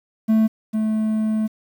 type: tone pair in turn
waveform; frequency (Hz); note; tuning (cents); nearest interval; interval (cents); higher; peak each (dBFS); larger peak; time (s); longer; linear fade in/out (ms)
triangle; 220 / 217.6; A3 / A3; 0 / -19; unison; 19; first; -11 / -16; first; 0.28-0.48 / 0.73-1.48; second; 20
effects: 8-bit